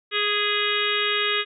harmonic tone with a mistuned harmonic, 415.3 Hz, G#4, in tune, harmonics 1 / 3 / 4 / 5 / 6 / 7 / 8 / 9, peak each -29 / -29 / -29 / -29 / -29 / -29 / -29 / -29 dBFS, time 0.11-1.45 s, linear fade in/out 50 ms, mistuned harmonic 5, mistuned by -18 cents, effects none

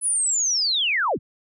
sine linear sweep, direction down, 10170 to 41.31 Hz, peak -19 dBFS, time 0.01-1.19 s, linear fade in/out 50 ms, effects none

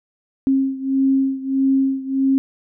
sine beating tone pair, 268.2 / 269.8 Hz, C4 / C#4, +43 / -47 cents, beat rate 1.6 Hz, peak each -17 / -20 dBFS, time 0.47-2.38 s, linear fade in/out 0 ms, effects none

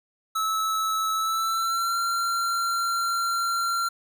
square tone with pitch glide, 1303 to 1371.7 Hz, E6 to F6, -20 to -32 cents, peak -24 dBFS, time 0.35-3.89 s, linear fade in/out 10 ms, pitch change +88 cents, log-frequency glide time 1.16-1.98 s, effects none

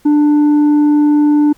sine tone with tanh clipping, 295.9 Hz, D4, 13 cents sharp, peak -8 dBFS, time 0.05-1.53 s, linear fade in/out 10 ms, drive 4 dB, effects pink hiss -51 dBFS RMS until 1.57 s

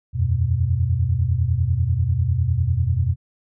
sine chord, E suspended second, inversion none, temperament equal, 82.41 / 92.5 / 123.47 Hz, E2 / F#2 / B2, 0 / 0 / 0 cents, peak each -22 / -21 / -21 dBFS, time 0.13-3.16 s, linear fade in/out 50 ms, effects none

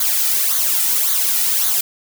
blue noise with flanger, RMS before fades -17 dBFS, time 0-1.81 s, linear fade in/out 5 ms, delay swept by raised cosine 0.37 to 1.87 ms, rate 1.8 Hz, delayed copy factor -0.7, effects none

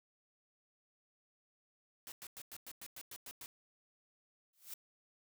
white noise bursts, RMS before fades -49 dBFS, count 10, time 2.07-3.46 s, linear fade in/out 0 ms, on 49 ms, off 100 ms
blue noise with exponential growth, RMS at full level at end -42 dBFS, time 4.53-4.74 s, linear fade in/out 5 ms, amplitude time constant 45 ms
effects none

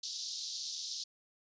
pink band-pass noise, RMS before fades -41 dBFS, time 0.03-1.04 s, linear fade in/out 5 ms, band 3800 to 6300 Hz, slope 48 dB/octave, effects resampled to 16000 Hz

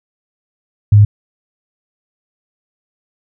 sine tone, 103.83 Hz, G#2, in tune, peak -3 dBFS, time 0.92-1.05 s, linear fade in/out 5 ms, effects none

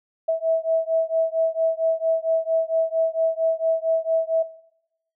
sine beating tone pair, 649 / 653.4 Hz, E5 / E5, -27 / -15 cents, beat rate 4.4 Hz, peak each -23 / -22 dBFS, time 0.28-4.43 s, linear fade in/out 10 ms, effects noise-tail reverb RT60 0.8 s tail -17 dB re dry

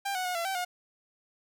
sawtooth tone with pitch steps, 794 / 738 / 724 / 677 / 771 / 718 Hz, G5 / F#5 / F#5 / E5 / G5 / F5, +22 / -5 / -38 / +46 / -29 / +48 cents, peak -26 dBFS, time 0.05-0.65 s, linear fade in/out 10 ms, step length 100 ms, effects none

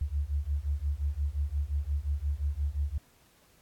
sine beating tone pair, 69.3 / 75 Hz, C#2 / D2, 0 / +37 cents, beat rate 5.7 Hz, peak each -31 dBFS, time 0.01-2.98 s, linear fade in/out 5 ms, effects pink hiss -63 dBFS RMS until 3.61 s + AAC 64 kbps

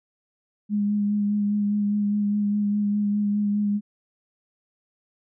sine tone with vibrato, 206 Hz, G#3, 14 cents flat, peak -20 dBFS, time 0.69-3.81 s, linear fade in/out 50 ms, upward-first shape sine, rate 4.9 Hz, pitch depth 19 cents each way, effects none

